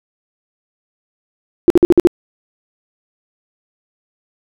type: tone bursts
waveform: sine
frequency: 347.8 Hz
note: F4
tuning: 7 cents flat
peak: -3 dBFS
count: 6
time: 1.68-2.072 s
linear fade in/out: 0 ms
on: 22 ms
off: 52 ms
effects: none